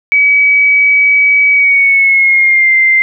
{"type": "tone with pitch glide", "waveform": "sine", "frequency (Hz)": [2276, 2087], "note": ["C#7", "C7"], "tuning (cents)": [45, -5], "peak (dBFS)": -5, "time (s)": [0.12, 3.02], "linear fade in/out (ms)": 0, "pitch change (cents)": -150, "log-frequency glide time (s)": [1.51, 2.75], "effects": []}